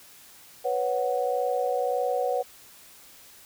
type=chord; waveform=sine; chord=B suspended second; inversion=none; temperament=just; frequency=493.9 / 555.6 / 740.8 Hz; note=B4 / C#5 / F#5; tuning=0 / +4 / +2 cents; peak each=-27 / -29 / -28 dBFS; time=0.64-2.43 s; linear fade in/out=20 ms; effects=white hiss -51 dBFS RMS until 3.45 s